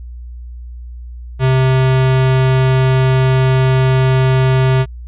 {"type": "tone", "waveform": "square", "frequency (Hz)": 130.81, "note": "C3", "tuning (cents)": 0, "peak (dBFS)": -10, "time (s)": [1.39, 4.86], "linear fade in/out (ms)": 50, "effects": ["added 60 Hz sine -27 dBFS peak until 5.07 s", "resampled to 8000 Hz"]}